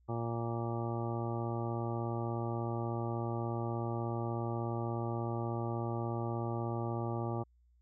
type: harmonic tone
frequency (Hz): 116.54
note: A#2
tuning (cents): 0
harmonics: 1 / 2 / 3 / 4 / 5 / 6 / 7 / 8 / 10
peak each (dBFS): -36 / -42 / -40 / -47 / -45 / -47 / -44 / -49 / -47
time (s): 0.08-7.44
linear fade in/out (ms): 20
effects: added 60 Hz sine -64 dBFS peak until 7.81 s